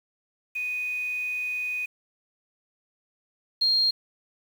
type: tone pair in turn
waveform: sine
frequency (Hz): 2489 / 4220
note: D#7 / C8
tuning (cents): 0 / +14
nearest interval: major sixth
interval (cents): 914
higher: second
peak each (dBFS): -27 / -19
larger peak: second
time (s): 0.55-1.86 / 3.61-3.91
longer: first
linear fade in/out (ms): 10
effects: 8-bit